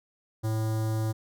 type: tone with notch filter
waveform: square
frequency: 110 Hz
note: A2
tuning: in tune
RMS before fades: -28 dBFS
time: 0.43-1.13 s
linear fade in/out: 20 ms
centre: 2500 Hz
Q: 0.59
effects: none